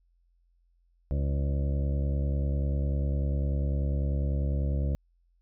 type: harmonic tone with a mistuned harmonic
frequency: 70.1 Hz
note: C#2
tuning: 20 cents sharp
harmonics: 1 / 2 / 3 / 4 / 5 / 7 / 8 / 9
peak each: -26 / -32 / -40 / -42 / -45 / -44 / -44 / -49 dBFS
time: 1.11-4.95 s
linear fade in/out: 0 ms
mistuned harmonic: 9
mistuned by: -18 cents
effects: added 43 Hz sine -64 dBFS peak until 5.41 s